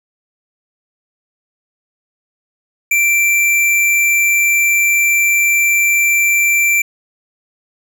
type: tone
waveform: square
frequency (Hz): 2349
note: D7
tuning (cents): 0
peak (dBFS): -11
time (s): 2.91-6.82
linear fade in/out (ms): 5
effects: none